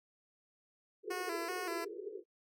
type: band-pass noise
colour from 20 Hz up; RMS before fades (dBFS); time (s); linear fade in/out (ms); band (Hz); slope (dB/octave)
white; -44; 1.03-2.24; 50; 350 to 460; 96
type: tone with vibrato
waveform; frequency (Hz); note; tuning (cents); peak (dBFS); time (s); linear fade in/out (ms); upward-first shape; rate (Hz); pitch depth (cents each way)
10% pulse; 350; F4; +4; -30; 1.1-1.85; 10; square; 2.6; 68
effects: noise-tail reverb RT60 0.1 s tail -22 dB re dry